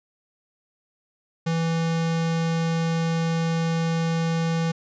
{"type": "tone", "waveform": "square", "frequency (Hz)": 164.81, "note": "E3", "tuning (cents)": 0, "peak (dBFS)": -22, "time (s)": [1.46, 4.72], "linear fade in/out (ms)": 10, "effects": ["resampled to 16000 Hz"]}